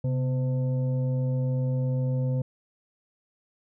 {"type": "tone with frequency modulation", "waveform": "sine", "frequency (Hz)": 131.7, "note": "C3", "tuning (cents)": 12, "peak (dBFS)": -23, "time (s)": [0.04, 2.42], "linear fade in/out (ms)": 5, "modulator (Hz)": 381, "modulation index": 0.51, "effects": []}